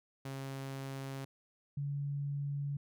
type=tone pair in turn; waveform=sawtooth / sine; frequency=135.5 / 142.19 Hz; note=C#3 / C#3; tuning=-39 / +44 cents; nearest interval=minor second; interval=83 cents; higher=second; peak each=-36 / -34 dBFS; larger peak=second; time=0.25-1.25 / 1.77-2.77 s; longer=neither; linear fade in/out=5 ms; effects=none